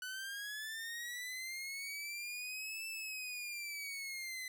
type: linear two-way sweep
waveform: sawtooth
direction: up then down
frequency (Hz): 1486 to 2653 to 2014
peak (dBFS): -38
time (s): 0.02-4.48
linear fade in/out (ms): 2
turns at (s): 2.87
effects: none